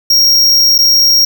square tone with dropouts, 5588 Hz, F8, in tune, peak -6 dBFS, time 0.1-1.25 s, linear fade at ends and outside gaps 5 ms, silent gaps 0.781-0.787 s, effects none

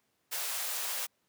white high-pass noise, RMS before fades -35 dBFS, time 0.31-1.07 s, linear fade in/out 20 ms, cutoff 500 Hz, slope 24 dB/octave, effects pink hiss -75 dBFS RMS until 1.28 s + high-pass 150 Hz 12 dB/octave

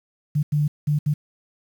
sine tone bursts at uneven times, 148.2 Hz, D3, 16 cents sharp, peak -17 dBFS, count 4, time 0.35-0.43 / 0.52-0.68 / 0.87-0.99 / 1.06-1.14 s, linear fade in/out 10 ms, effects 8-bit

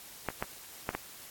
clicks, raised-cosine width 0.5 ms, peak -16 dBFS, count 4, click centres 0.287 / 0.425 / 0.891 / 0.95 s, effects white hiss -49 dBFS RMS until 1.3 s + AAC 64 kbps

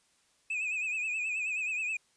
triangle tone with vibrato, 2535 Hz, D#7, 32 cents sharp, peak -29 dBFS, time 0.5-1.97 s, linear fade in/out 5 ms, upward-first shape triangle, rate 9.4 Hz, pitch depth 93 cents each way, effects white hiss -69 dBFS RMS until 2.16 s + resampled to 22050 Hz

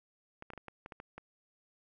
clicks, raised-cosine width 0.5 ms, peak -30 dBFS, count 9, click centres 0.424 / 0.503 / 0.535 / 0.577 / 0.683 / 0.861 / 0.922 / 1.001 / 1.18 s, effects none

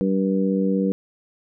harmonic tone, 96.3 Hz, G2, 30 cents flat, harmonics 2 / 3 / 4 / 5, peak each -20 / -25 / -30 / -25 dBFS, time 0.01-0.92 s, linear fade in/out 0 ms, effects none

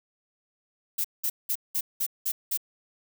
violet noise bursts, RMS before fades -27 dBFS, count 7, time 0.98-2.575 s, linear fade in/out 10 ms, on 65 ms, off 190 ms, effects none

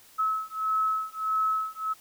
sine beating tone pair, 1292 / 1293.6 Hz, E6 / E6, -35 / -33 cents, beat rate 1.6 Hz, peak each -28 dBFS, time 0.18-1.94 s, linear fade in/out 20 ms, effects white hiss -55 dBFS RMS until 2 s

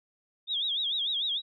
sine tone with vibrato, 3520 Hz, A7, in tune, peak -27 dBFS, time 0.47-1.42 s, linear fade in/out 50 ms, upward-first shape sine, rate 6.7 Hz, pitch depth 160 cents each way, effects none

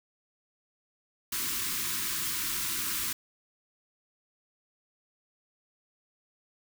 white band-stop noise, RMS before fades -32 dBFS, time 1.32-3.13 s, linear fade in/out 5 ms, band 390 to 960 Hz, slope 96 dB/octave, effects none

